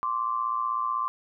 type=tone pair together; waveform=sine; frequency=1046.5 / 1162.5 Hz; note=C6 / D6; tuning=0 / -18 cents; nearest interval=major second; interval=182 cents; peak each=-28 dBFS; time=0.03-1.08 s; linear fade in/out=0 ms; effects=none